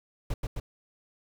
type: noise with echo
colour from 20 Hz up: brown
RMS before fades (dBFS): -29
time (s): 0.3-0.34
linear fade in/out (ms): 5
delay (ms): 130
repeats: 2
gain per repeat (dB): -2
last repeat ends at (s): 0.6
effects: none